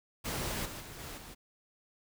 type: noise with level steps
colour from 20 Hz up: pink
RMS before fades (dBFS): -36 / -43 / -47 / -44 / -49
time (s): 0.24-1.35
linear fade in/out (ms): 20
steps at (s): 0.65 / 0.8 / 0.99 / 1.17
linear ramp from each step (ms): 10
effects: none